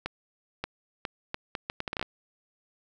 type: accelerating click train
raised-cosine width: 0.3 ms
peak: -15 dBFS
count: 13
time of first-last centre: 0.06-2.027 s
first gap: 580 ms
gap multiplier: 0.71
effects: none